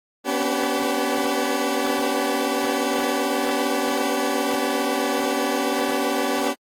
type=tone cluster; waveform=20% pulse; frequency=244.3 / 267.1 / 284.6 / 385 / 496.3 Hz; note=B3 / C4 / C#4 / G4 / B4; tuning=-19 / +36 / +46 / -31 / +8 cents; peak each=-23 / -28 / -20 / -21 / -26 dBFS; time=0.24-6.55 s; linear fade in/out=50 ms; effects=AAC 48 kbps